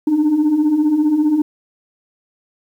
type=beating tone pair; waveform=sine; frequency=290 / 305 Hz; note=D4 / D#4; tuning=-22 / -34 cents; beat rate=15 Hz; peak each=-18 / -11 dBFS; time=0.07-1.42 s; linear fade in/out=5 ms; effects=tanh soft clip ceiling -9 dBFS + 8-bit